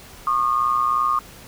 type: tone pair together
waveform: sine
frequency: 1092 / 1214.8 Hz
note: C#6 / D#6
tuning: -26 / -42 cents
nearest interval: major second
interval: 184 cents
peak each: -21 / -19 dBFS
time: 0.27-1.19 s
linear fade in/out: 2 ms
effects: pink hiss -43 dBFS RMS until 1.47 s